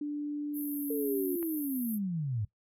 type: tone with pitch glide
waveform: sine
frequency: 293.7 to 281.9 Hz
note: D4 to C#4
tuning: 0 to +29 cents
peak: -31 dBFS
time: 0.01-1.36 s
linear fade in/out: 5 ms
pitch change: -71 cents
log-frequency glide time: 0.54-1.02 s
type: band-pass noise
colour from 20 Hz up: white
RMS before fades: -42 dBFS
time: 0.53-1.99 s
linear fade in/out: 50 ms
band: 11000 to 14000 Hz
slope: 96 dB/octave
type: linear sweep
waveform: sine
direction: down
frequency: 456.9 to 98 Hz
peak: -30 dBFS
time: 0.9-2.45 s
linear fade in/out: 5 ms
type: click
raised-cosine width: 0.5 ms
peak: -33 dBFS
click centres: 1.428 s
effects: noise-tail reverb RT60 0.1 s tail -17 dB re dry